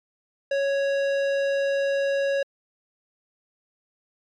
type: tone with tanh clipping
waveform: sine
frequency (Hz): 554.4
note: C#5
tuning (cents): 0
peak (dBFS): -23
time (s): 0.51-2.43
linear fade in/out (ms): 5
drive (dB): 15
effects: MP3 96 kbps